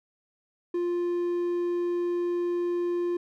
triangle tone, 349.7 Hz, F4, 2 cents sharp, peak -23 dBFS, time 0.74-3.17 s, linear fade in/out 5 ms, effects none

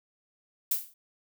violet noise with exponential decay, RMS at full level -23 dBFS, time 0.71-0.94 s, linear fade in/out 5 ms, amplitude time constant 49 ms, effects none

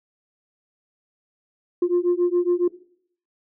sine beating tone pair, 349.2 / 356.4 Hz, F4 / F4, 0 / +35 cents, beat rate 7.2 Hz, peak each -19 dBFS, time 1.82-2.68 s, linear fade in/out 5 ms, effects noise-tail reverb RT60 0.6 s tail -18 dB re dry + tanh soft clip ceiling -13 dBFS

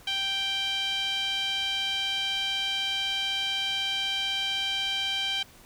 sawtooth tone with band-pass filter, 784 Hz, G5, in tune, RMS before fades -29 dBFS, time 0.07-5.43 s, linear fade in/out 5 ms, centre 3200 Hz, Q 4.3, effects pink hiss -53 dBFS RMS until 5.65 s

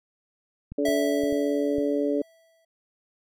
clicks, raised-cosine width 5 ms, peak -25 / -31 / -30 / -30 / -27 dBFS, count 5, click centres 0.72 / 0.886 / 1.236 / 1.326 / 1.784 s
harmonic tone, 143.7 Hz, D3, 37 cents flat, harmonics 2 / 3 / 4, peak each -25 / -27 / -28 dBFS, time 0.78-2.22 s, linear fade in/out 5 ms
square tone with exponential decay, 656 Hz, E5, 9 cents flat, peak -24 dBFS, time 0.85-2.65 s, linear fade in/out 5 ms, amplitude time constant 390 ms
effects none

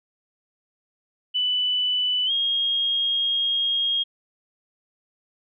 sine tone with pitch glide, 2985 to 3255 Hz, F#7 to G#7, +15 to -36 cents, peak -20 dBFS, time 1.34-4.04 s, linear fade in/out 20 ms, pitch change +149 cents, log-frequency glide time 2.26-2.31 s, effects none

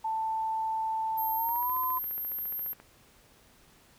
sine tone with pitch glide, 885 to 1016.6 Hz, A5 to B5, +10 to +50 cents, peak -28 dBFS, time 0.04-1.99 s, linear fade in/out 10 ms, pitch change +240 cents, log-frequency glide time 1.35-1.75 s
sine tone, 12780 Hz, G9, 32 cents sharp, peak -32 dBFS, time 1.17-2.74 s, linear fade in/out 20 ms
click train, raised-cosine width 0.5 ms, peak -34 dBFS, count 20, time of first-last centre 1.49-2.8 s, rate 14.5 Hz
effects pink hiss -60 dBFS RMS until 3.98 s

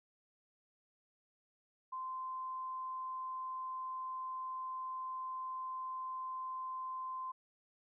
sine tone, 1037 Hz, C6, 16 cents flat, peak -39 dBFS, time 1.92-7.32 s, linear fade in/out 10 ms, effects none

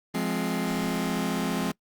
sawtooth chord, F minor, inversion none, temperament just, 174.61 / 209.5 / 261.9 Hz, F3 / Ab3 / C4, 0 / +15 / +2 cents, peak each -26 dBFS, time 0.14-1.72 s, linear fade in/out 10 ms, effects noise-tail reverb RT60 0.1 s tail -24 dB re dry + Opus 32 kbps

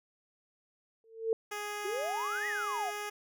sine tone with exponential growth, 450 Hz, A4, 39 cents sharp, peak -23 dBFS, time 1.04-1.33 s, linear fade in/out 1 ms, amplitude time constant 61 ms
10% pulse tone, 415.3 Hz, G#4, in tune, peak -28 dBFS, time 1.51-3.1 s, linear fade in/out 10 ms
sine exponential two-way sweep, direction up then down, 359.1 to 1996 to 667 Hz, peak -33 dBFS, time 1.84-2.91 s, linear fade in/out 20 ms, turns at 2.47 s
effects none

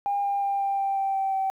sine tone with pitch steps, 806 / 800.9 / 795.8 / 790.8 / 785.8 / 780.8 / 775.9 / 770.9 Hz, G5 / G5 / G5 / G5 / G5 / G5 / G5 / G5, +48 / +37 / +26 / +15 / +4 / -7 / -18 / -29 cents, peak -22 dBFS, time 0.06-1.5 s, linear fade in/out 0 ms, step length 180 ms, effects tanh soft clip ceiling -18 dBFS + 10-bit

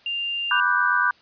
sine tone, 2794 Hz, F7, in tune, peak -24 dBFS, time 0.06-0.6 s, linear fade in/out 2 ms
sine chord, G major seventh, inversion first, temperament equal, 987.8 / 1174.7 / 1480 / 1568 Hz, B5 / D6 / F#6 / G6, 0 / 0 / 0 / 0 cents, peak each -25 / -24 / -22 / -22 dBFS, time 0.51-1.11 s, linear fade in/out 2 ms
effects white hiss -55 dBFS RMS until 1.21 s + resampled to 11025 Hz

